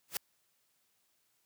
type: noise with exponential growth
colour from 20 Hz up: white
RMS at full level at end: -30 dBFS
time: 0.08-0.17 s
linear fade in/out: 2 ms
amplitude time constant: 18 ms
effects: white hiss -75 dBFS RMS until 1.45 s + high-pass 60 Hz 12 dB/octave